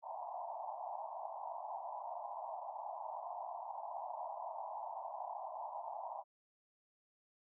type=band-pass noise; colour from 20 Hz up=pink; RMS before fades=-45 dBFS; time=0.02-6.24 s; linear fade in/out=50 ms; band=640 to 1000 Hz; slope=96 dB/octave; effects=none